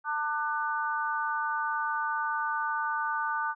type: harmonic tone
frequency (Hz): 298.5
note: D4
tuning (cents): +28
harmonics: 3 / 4 / 5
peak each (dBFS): -32 / -32 / -32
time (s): 0.04-3.55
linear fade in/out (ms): 50
effects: none